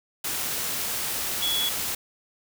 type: tone in noise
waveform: sine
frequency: 3370 Hz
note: G#7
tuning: 25 cents sharp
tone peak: -24 dBFS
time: 1.42-1.69 s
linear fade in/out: 5 ms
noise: white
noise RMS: -29 dBFS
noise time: 0.24-1.95 s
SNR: +2 dB
effects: none